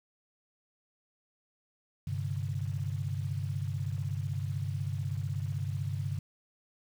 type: chord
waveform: sine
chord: G suspended fourth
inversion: none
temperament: equal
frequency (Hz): 98 / 130.81 / 146.83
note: G2 / C3 / D3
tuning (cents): 0 / 0 / 0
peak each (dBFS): -34 / -36 / -37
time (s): 2.07-6.19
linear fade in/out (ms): 5
effects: 9-bit